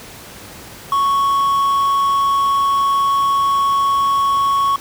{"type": "tone with quantisation", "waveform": "triangle", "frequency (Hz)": 1108.7, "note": "C#6", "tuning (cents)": 0, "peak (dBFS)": -11, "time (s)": [0.92, 4.76], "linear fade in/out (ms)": 2, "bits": 6, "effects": ["pink hiss -36 dBFS RMS until 4.8 s", "high-pass 60 Hz 12 dB/octave"]}